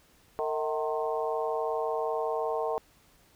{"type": "harmonic tone with a mistuned harmonic", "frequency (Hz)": 152.1, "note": "D#3", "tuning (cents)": -39, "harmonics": [3, 4, 5, 6, 7], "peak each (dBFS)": [-31, -33, -35, -37, -38], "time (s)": [0.39, 2.78], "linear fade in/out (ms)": 0, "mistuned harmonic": 4, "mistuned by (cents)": 82, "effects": ["pink hiss -62 dBFS RMS until 3.35 s"]}